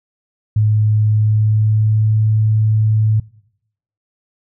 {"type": "tone with pitch glide", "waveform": "sine", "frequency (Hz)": [107.1, 108.6], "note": ["A2", "A2"], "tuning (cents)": [-46, -22], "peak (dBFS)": -10, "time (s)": [0.56, 3.2], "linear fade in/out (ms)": 5, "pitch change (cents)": 24, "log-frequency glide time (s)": [1.08, 2.19], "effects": ["noise-tail reverb RT60 0.8 s tail -23 dB re dry"]}